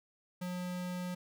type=tone; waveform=square; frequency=179.9 Hz; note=F#3; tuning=48 cents flat; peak=-37 dBFS; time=0.41-1.15 s; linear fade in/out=10 ms; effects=none